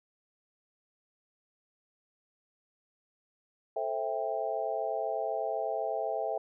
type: chord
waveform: sine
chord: A minor seventh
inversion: none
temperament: just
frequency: 440 / 528 / 660 / 792 Hz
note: A4 / C5 / E5 / G5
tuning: 0 / +16 / +2 / +18 cents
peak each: -37 / -37 / -33 / -36 dBFS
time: 3.76-6.38 s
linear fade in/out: 5 ms
effects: none